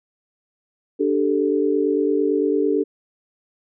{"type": "chord", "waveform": "sine", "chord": "D suspended fourth", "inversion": "none", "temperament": "just", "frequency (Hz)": [293.7, 391.6, 440.5], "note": ["D4", "G4", "A4"], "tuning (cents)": [0, -2, 2], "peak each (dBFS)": -21, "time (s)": [0.99, 2.84], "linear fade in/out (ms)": 20, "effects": []}